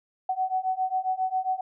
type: beating tone pair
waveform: sine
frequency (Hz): 746 / 753.4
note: F#5 / F#5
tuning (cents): +14 / +31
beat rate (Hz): 7.4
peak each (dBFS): -28 / -27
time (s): 0.29-1.61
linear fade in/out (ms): 5
effects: none